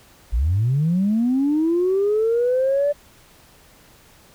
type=linear sweep; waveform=sine; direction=up; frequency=49.22 to 587.3 Hz; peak=-15 dBFS; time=0.32-2.93 s; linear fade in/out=20 ms; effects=tanh soft clip ceiling -12 dBFS + pink hiss -51 dBFS RMS until 4.34 s